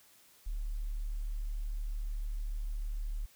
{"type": "tone", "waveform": "sine", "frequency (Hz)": 36.71, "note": "D1", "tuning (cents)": 0, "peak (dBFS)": -33, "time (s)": [0.46, 3.26], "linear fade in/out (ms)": 10, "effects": ["white hiss -62 dBFS RMS until 3.35 s"]}